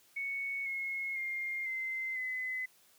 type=tone with pitch steps; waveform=sine; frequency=2217 / 2168 / 2119 / 2072 / 2026 Hz; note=C#7 / C#7 / C7 / C7 / B6; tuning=0 / -39 / +21 / -17 / +44 cents; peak=-34 dBFS; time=0.16-2.66 s; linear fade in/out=10 ms; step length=500 ms; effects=white hiss -65 dBFS RMS until 2.98 s + high-pass 100 Hz 12 dB/octave